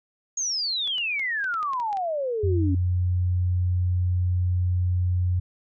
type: exponential sweep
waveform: sine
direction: down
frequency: 6700 to 268.6 Hz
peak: -24 dBFS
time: 0.37-2.75 s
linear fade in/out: 5 ms
type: clicks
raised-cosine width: 0.2 ms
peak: -25 dBFS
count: 10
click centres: 0.875 / 0.982 / 1.195 / 1.443 / 1.541 / 1.629 / 1.734 / 1.8 / 1.929 / 1.971 s
type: tone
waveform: sine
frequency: 90 Hz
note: F#2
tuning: 47 cents flat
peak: -20 dBFS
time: 2.43-5.4 s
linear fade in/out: 10 ms
effects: none